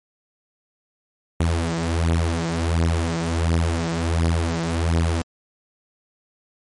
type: beating tone pair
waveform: sawtooth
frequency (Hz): 82.41 / 83.81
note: E2 / E2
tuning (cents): 0 / +29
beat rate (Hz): 1.4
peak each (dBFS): -18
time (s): 1.4-5.22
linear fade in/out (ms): 5
effects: MP3 48 kbps